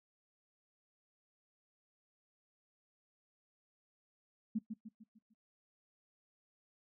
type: tone with echo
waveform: sine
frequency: 220 Hz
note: A3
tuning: in tune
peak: -31 dBFS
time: 4.55-4.59 s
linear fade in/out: 10 ms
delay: 150 ms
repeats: 5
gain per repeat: -7 dB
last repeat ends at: 5.34 s
effects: noise-tail reverb RT60 0.1 s tail -17 dB re dry